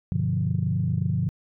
sine chord, G dominant seventh, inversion none, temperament equal, 98 / 123.47 / 146.83 / 174.61 Hz, G2 / B2 / D3 / F3, 0 / 0 / 0 / 0 cents, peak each -27 dBFS, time 0.12-1.29 s, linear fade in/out 0 ms, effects tanh soft clip ceiling -12 dBFS

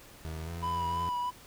30% pulse tone with pitch glide, 80 to 84.76 Hz, D#2 to E2, +49 to +49 cents, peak -34 dBFS, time 0.25-1.09 s, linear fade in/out 0 ms, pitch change +100 cents, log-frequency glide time 0.44-0.5 s
triangle tone with vibrato, 987.8 Hz, B5, in tune, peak -28 dBFS, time 0.62-1.31 s, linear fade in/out 20 ms, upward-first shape sine, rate 3.1 Hz, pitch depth 24 cents each way
effects pink hiss -53 dBFS RMS until 1.46 s

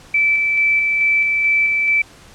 sine tone with tremolo, 2320 Hz, D7, 22 cents flat, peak -12 dBFS, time 0.14-2.02 s, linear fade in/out 5 ms, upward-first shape square, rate 2.3 Hz, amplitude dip 25%, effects pink hiss -44 dBFS RMS until 2.34 s + low-pass 9000 Hz 12 dB/octave

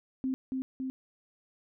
sine tone with echo, 261.6 Hz, C4, in tune, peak -28 dBFS, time 0.24-0.34 s, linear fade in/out 0 ms, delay 280 ms, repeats 2, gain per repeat -2 dB, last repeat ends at 0.9 s, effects none

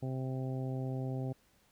harmonic tone, 130.81 Hz, C3, in tune, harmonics 1 / 2 / 3 / 4 / 5 / 6, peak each -35 / -41 / -45 / -47 / -49 / -51 dBFS, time 0.02-1.33 s, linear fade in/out 10 ms, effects pink hiss -69 dBFS RMS until 1.71 s

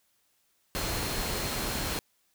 sine tone in noise, 4216 Hz, C8, 12 cents sharp, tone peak -42 dBFS, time 0.75-1.99 s, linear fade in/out 0 ms, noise pink, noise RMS -32 dBFS, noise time 0.75-1.99 s, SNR -13 dB, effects white hiss -71 dBFS RMS until 2.34 s

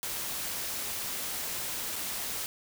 white noise with dropouts, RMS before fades -35 dBFS, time 0.03-2.46 s, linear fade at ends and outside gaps 0 ms, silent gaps 1.958-1.962 s, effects none

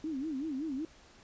sine tone with vibrato, 290 Hz, D4, 22 cents flat, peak -33 dBFS, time 0.04-0.85 s, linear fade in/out 2 ms, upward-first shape sine, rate 5.3 Hz, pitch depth 200 cents each way, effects pink hiss -58 dBFS RMS until 1.23 s + resampled to 16000 Hz

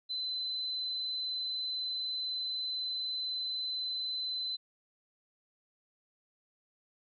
sine tone, 4039 Hz, B7, 38 cents sharp, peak -33 dBFS, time 0.09-4.57 s, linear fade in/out 20 ms, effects none

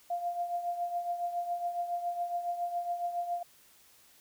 sine tone with tremolo, 698.5 Hz, F5, in tune, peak -28 dBFS, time 0.1-3.43 s, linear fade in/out 5 ms, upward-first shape triangle, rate 7.2 Hz, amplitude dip 70%, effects white hiss -61 dBFS RMS until 4.2 s

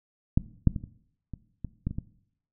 clicks, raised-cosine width 5 ms, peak -8 / -6 / -19 / -26 / -24 / -21 / -15 / -23 / -19 dBFS, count 9, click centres 0.375 / 0.673 / 0.762 / 0.839 / 1.337 / 1.647 / 1.87 / 1.91 / 1.985 s, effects noise-tail reverb RT60 0.7 s tail -18 dB re dry

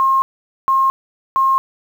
sine tone bursts, 1070 Hz, C6, 38 cents sharp, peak -11 dBFS, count 3, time 0-1.58 s, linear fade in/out 0 ms, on 220 ms, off 460 ms, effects 7-bit

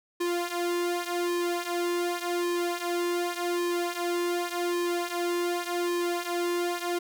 sawtooth tone with flanger, 349.2 Hz, F4, in tune, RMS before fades -29 dBFS, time 0.2-6.99 s, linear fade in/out 10 ms, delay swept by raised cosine 1.4 to 4.2 ms, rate 0.87 Hz, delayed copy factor -0.75, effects none

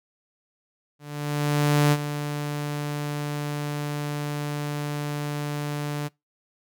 sawtooth tone with ADSR envelope, 146.83 Hz, D3, in tune, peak -12 dBFS, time 0.99-6.09 s, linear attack 930 ms, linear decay 48 ms, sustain -11 dB, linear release 24 ms, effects noise-tail reverb RT60 0.2 s tail -24 dB re dry

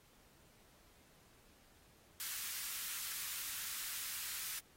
white high-pass noise, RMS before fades -43 dBFS, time 2.2-4.59 s, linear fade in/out 0 ms, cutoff 1200 Hz, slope 24 dB/octave, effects pink hiss -67 dBFS RMS until 4.76 s + AAC 48 kbps

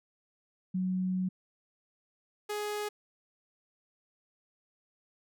sine / sawtooth tone pair in turn, 185.1 / 417.6 Hz, F#3 / G#4, +1 / +10 cents, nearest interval octave + major second, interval 1409 cents, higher second, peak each -28 / -29 dBFS, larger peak first, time 0.74-1.29 / 2.49-2.89 s, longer first, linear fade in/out 10 ms, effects none

